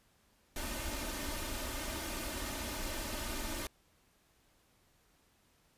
pink noise with comb filter, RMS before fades -39 dBFS, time 0.56-3.67 s, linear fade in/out 2 ms, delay 3.3 ms, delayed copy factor +0.7, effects pink hiss -70 dBFS RMS until 5.77 s + resampled to 32000 Hz

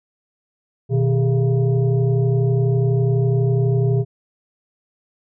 sine tone with frequency modulation, 123.47 Hz, B2, in tune, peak -14 dBFS, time 0.89-4.05 s, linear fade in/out 50 ms, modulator 279 Hz, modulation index 0.85, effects none

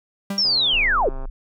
45% pulse tone with exponential decay, 197.9 Hz, G3, 17 cents sharp, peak -21 dBFS, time 0.3-0.57 s, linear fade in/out 5 ms, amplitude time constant 57 ms
sine linear sweep, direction down, 5588 to 343.1 Hz, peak -16 dBFS, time 0.38-1.09 s, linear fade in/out 2 ms
click train, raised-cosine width 1 ms, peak -25 dBFS, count 108, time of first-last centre 0.45-1.255 s, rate 133 Hz
sine tone, 26 Hz, G#0, 3 cents sharp, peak -25 dBFS, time 0.73-1.3 s, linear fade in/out 10 ms
effects none

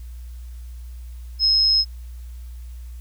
sine tone, 5150 Hz, E8, 41 cents flat, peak -14 dBFS, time 1.39-1.85 s, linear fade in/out 50 ms, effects added 60 Hz sine -33 dBFS peak until 3 s + white hiss -56 dBFS RMS until 3 s

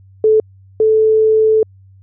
sine tone pair in turn, 434.9 / 437.1 Hz, A4 / A4, -20 / -11 cents, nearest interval unison, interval 9 cents, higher second, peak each -7 / -8 dBFS, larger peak first, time 0.24-0.4 / 0.8-1.63 s, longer second, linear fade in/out 2 ms, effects added 96 Hz sine -41 dBFS peak until 2.02 s

